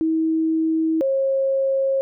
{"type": "tone pair in turn", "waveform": "sine", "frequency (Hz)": [320.9, 539.7], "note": ["E4", "C#5"], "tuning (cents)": [-46, -46], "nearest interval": "major sixth", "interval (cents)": 900, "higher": "second", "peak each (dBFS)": -17, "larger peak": "neither", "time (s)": [[0.01, 1.01], [1.01, 2.01]], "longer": "neither", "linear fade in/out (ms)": 0, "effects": []}